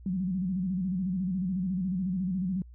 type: tone with vibrato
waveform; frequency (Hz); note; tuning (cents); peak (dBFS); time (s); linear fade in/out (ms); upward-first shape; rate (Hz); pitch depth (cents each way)
sine; 185; F#3; 0; -27; 0.06-2.62; 2; square; 14; 81
effects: added 60 Hz sine -46 dBFS peak until 2.74 s